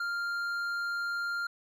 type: tone with hard clipping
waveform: sine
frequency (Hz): 1396.9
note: F6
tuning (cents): 0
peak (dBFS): -32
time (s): 0-1.47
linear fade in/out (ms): 5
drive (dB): 6
effects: none